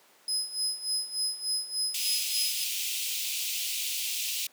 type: tone with tremolo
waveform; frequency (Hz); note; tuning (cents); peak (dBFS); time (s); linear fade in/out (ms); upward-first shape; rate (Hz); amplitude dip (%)
30% pulse; 5060; D#8; +28; -22; 0.28-2.64; 2; sine; 3.4; 80
type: high-pass noise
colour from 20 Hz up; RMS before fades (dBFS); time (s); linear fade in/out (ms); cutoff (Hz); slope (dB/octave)
pink; -32; 1.94-4.47; 5; 2500; 48
effects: pink hiss -59 dBFS RMS until 4.52 s + high-pass 400 Hz 12 dB/octave